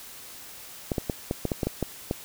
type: clicks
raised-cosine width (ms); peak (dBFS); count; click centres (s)
2; -12; 10; 0.918 / 0.982 / 1.098 / 1.311 / 1.453 / 1.518 / 1.632 / 1.67 / 1.827 / 2.111
effects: white hiss -44 dBFS RMS until 2.24 s